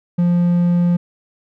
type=tone; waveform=triangle; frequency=174.61 Hz; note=F3; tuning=in tune; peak=-10 dBFS; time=0.18-0.97 s; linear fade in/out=10 ms; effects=none